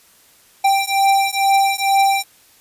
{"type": "beating tone pair", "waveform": "square", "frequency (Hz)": [784, 786.2], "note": ["G5", "G5"], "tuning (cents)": [0, 5], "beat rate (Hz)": 2.2, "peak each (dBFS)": -17, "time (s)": [0.64, 2.24], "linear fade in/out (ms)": 10, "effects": ["white hiss -51 dBFS RMS until 2.6 s", "resampled to 32000 Hz"]}